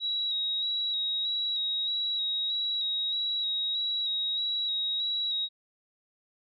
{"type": "tone with vibrato", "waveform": "sine", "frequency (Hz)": 3843, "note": "B7", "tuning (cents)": -48, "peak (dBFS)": -27, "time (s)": [0, 5.49], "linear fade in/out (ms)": 50, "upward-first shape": "square", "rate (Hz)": 1.6, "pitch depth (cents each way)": 21, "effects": []}